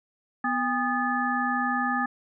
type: harmonic tone with a mistuned harmonic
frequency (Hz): 246.9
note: B3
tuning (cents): 0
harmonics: 1 / 3 / 5 / 7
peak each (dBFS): -29 / -29 / -29 / -29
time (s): 0.44-2.06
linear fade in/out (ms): 5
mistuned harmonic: 3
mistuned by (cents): +150
effects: none